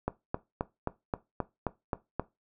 click train, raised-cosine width 1 ms, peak -15 dBFS, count 9, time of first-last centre 0.08-2.196 s, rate 3.78 Hz, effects noise-tail reverb RT60 0.2 s tail -17 dB re dry

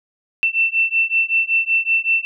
sine beating tone pair, 2679 / 2684.3 Hz, E7 / E7, +27 / +31 cents, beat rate 5.3 Hz, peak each -18 dBFS, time 0.43-2.25 s, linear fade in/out 0 ms, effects none

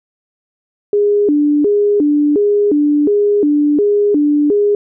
sine tone with vibrato, 347.9 Hz, F4, 7 cents flat, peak -9 dBFS, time 0.93-4.75 s, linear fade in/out 2 ms, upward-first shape square, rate 1.4 Hz, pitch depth 290 cents each way, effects none

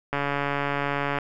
click train, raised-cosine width 0.5 ms, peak -11 dBFS, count 151, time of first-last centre 0.13-1.186 s, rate 142 Hz, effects none

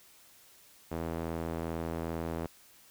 sawtooth tone with band-pass filter, 82.41 Hz, E2, in tune, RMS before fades -36 dBFS, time 0.91-2.47 s, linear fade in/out 10 ms, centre 480 Hz, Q 0.67, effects white hiss -59 dBFS RMS until 2.9 s

